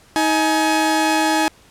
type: tone pair together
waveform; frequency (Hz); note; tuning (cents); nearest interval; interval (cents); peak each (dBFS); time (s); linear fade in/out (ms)
sawtooth; 315.8 / 843; D#4 / G#5; +26 / +26; octave + perfect fourth; 1700; -14; 0.16-1.48; 0
effects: pink hiss -50 dBFS RMS until 1.7 s + low-pass 11000 Hz 12 dB/octave